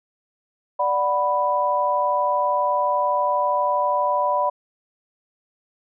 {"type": "chord", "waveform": "sine", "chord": "B minor", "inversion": "first", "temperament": "equal", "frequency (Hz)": [587.3, 740, 987.8], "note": ["D5", "F#5", "B5"], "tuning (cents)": [0, 0, 0], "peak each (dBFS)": [-23, -26, -20], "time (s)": [0.79, 4.5], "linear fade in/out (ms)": 10, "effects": []}